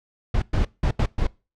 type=noise bursts at uneven times; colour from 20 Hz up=brown; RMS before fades=-20 dBFS; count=5; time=0.34-0.42 / 0.53-0.65 / 0.83-0.91 / 0.99-1.06 / 1.18-1.27 s; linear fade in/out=5 ms; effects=noise-tail reverb RT60 0.3 s tail -23 dB re dry + low-pass 5000 Hz 12 dB/octave